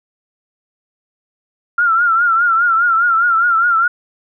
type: tone with vibrato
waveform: sine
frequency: 1379 Hz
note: F6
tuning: 22 cents flat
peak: -10 dBFS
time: 1.78-3.88 s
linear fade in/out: 5 ms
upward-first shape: triangle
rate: 4.9 Hz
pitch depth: 98 cents each way
effects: none